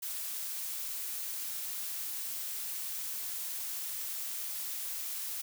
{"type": "noise", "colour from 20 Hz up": "blue", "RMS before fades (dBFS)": -38, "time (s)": [0.02, 5.42], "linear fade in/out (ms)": 10, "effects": []}